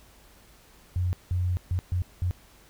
sine tone bursts at uneven times, 90 Hz, F#2, 47 cents flat, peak -23 dBFS, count 5, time 0.96-1.13 / 1.31-1.57 / 1.71-1.79 / 1.92-2.02 / 2.22-2.31 s, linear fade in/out 0 ms, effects added 50 Hz sine -58 dBFS peak until 2.69 s + pink hiss -56 dBFS RMS until 2.69 s

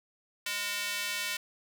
square tone with high-pass filter, 204.7 Hz, G#3, 25 cents flat, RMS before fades -34 dBFS, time 0.46-1.37 s, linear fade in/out 5 ms, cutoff 2200 Hz, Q 1.2, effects none

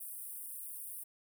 pink high-pass noise, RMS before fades -45 dBFS, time 0-1.04 s, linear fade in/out 10 ms, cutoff 8800 Hz, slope 96 dB/octave, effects none

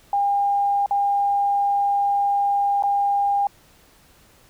sine tone with dropouts, 805 Hz, G5, 46 cents sharp, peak -17 dBFS, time 0.13-3.47 s, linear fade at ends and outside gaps 2 ms, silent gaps 0.861-0.909 / 2.825-2.836 s, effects pink hiss -54 dBFS RMS until 4.49 s

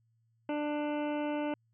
harmonic tone, 296.3 Hz, D4, 15 cents sharp, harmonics 1 / 2 / 3 / 4 / 5 / 7 / 8 / 9 / 10, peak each -33 / -36 / -40 / -52 / -47 / -51 / -53 / -50 / -54 dBFS, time 0.49-1.54 s, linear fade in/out 2 ms, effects added 114 Hz sine -69 dBFS peak until 1.73 s

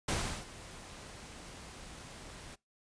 pink noise with ADSR envelope, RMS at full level -32 dBFS, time 0.08-2.56 s, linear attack 6 ms, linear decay 360 ms, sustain -17 dB, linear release 18 ms, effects noise-tail reverb RT60 0.2 s tail -23 dB re dry + resampled to 22050 Hz

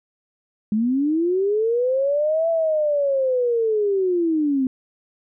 sine linear two-way sweep, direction up then down, 205.4 to 668 to 254.8 Hz, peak -17 dBFS, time 0.72-4.67 s, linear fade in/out 2 ms, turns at 2.49 s, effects none

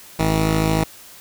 10% pulse tone pair together, 53.43 / 160 Hz, G#1 / D#3, +50 / +49 cents, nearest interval octave + perfect fifth, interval 1899 cents, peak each -12 dBFS, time 0.19-0.84 s, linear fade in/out 5 ms, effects white hiss -43 dBFS RMS until 1.2 s

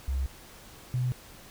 sine tone pair in turn, 66.5 / 125.54 Hz, C2 / B2, +29 / +29 cents, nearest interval major seventh, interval 1100 cents, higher second, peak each -26 / -25 dBFS, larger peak second, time 0.08-0.26 / 0.94-1.12 s, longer neither, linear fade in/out 0 ms, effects pink hiss -50 dBFS RMS until 1.5 s

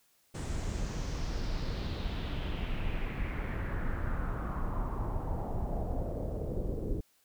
brown noise with low-pass filter sweep, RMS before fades -34 dBFS, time 0.34-7.01 s, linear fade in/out 10 ms, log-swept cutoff 8400 to 400 Hz, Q 3, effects white hiss -69 dBFS RMS until 7.24 s

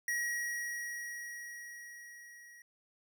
square tone with level ramp, 1904 Hz, A#6, 36 cents sharp, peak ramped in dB -32 to -54 dBFS, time 0.08-2.62 s, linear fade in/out 2 ms, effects none

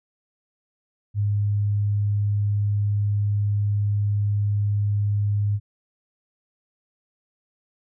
sine tone, 102.8 Hz, G#2, 17 cents flat, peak -19 dBFS, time 1.14-5.6 s, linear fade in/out 50 ms, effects none

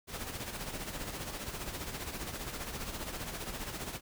pink noise with tremolo, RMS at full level -38 dBFS, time 0.07-4.01 s, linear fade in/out 50 ms, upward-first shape sine, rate 15 Hz, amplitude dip 55%, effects none

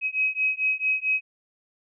sine beating tone pair, 2539 / 2543.5 Hz, D#7 / D#7, +34 / +37 cents, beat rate 4.5 Hz, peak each -25 dBFS, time 0.01-1.21 s, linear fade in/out 50 ms, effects none

